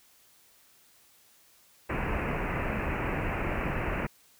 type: low-pass noise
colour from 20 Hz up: pink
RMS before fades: -31 dBFS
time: 1.89-4.07 s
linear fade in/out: 10 ms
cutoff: 2700 Hz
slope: 96 dB/octave
effects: white hiss -61 dBFS RMS until 4.39 s